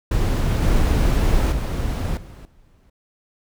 brown noise with level steps, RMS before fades -19 / -17 / -23 / -38 / -53 dBFS, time 0.11-2.9 s, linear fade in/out 5 ms, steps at 0.62 / 1.52 / 2.17 / 2.45 s, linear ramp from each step 2 ms, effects none

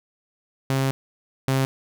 sawtooth tone pair in turn, 134.3 / 133.53 Hz, C3 / C3, +46 / +36 cents, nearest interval unison, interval 10 cents, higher first, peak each -16 / -15 dBFS, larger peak second, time 0.7-0.91 / 1.48-1.65 s, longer first, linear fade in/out 0 ms, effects none

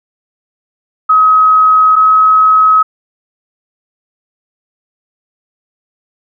sine tone pair in turn, 1271 / 1277.3 Hz, D#6 / D#6, +36 / +45 cents, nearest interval unison, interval 9 cents, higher second, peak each -4 dBFS, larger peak neither, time 1.09-1.96 / 1.96-2.83 s, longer neither, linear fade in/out 10 ms, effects none

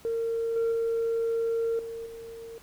sine tone with level steps, 458.3 Hz, A#4, 29 cents flat, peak -25 / -21 / -23 / -34 / -39 dBFS, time 0.05-2.58 s, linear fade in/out 0 ms, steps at 0.56 / 0.72 / 1.79 / 2.06 s, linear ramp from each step 2 ms, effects tanh soft clip ceiling -22 dBFS + pink hiss -54 dBFS RMS until 2.62 s

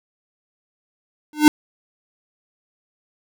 square tone with exponential growth, 301.6 Hz, D4, 46 cents sharp, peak -3 dBFS, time 1.33-1.48 s, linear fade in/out 1 ms, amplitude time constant 31 ms, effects none

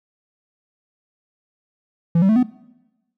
triangle tone with pitch steps, 168.3 / 192.21 / 219.5 / 250.7 Hz, E3 / G3 / A3 / B3, +36 / -34 / -4 / +26 cents, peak -10 dBFS, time 2.15-2.43 s, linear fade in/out 5 ms, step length 70 ms, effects noise-tail reverb RT60 1.0 s tail -21 dB re dry

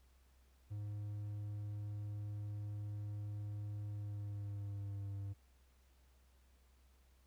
triangle tone with pitch glide, 103.7 to 99.48 Hz, G#2 to G2, -2 to +26 cents, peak -39 dBFS, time 0.7-5.34 s, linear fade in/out 20 ms, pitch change -72 cents, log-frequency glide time 3.89-5.14 s, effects added 64 Hz sine -66 dBFS peak until 7.26 s + pink hiss -75 dBFS RMS until 7.26 s

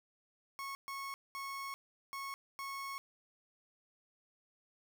30% pulse tone bursts at uneven times, 1098 Hz, C#6, 17 cents flat, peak -38 dBFS, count 5, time 0.59-0.75 / 0.88-1.14 / 1.35-1.74 / 2.13-2.34 / 2.59-2.98 s, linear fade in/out 0 ms, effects none

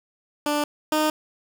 15% pulse tone pair in turn, 294.7 / 307.7 Hz, D4 / D#4, +6 / -19 cents, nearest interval minor second, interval 75 cents, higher second, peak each -15 / -13 dBFS, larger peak second, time 0.46-0.64 / 0.92-1.1 s, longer neither, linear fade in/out 2 ms, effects none

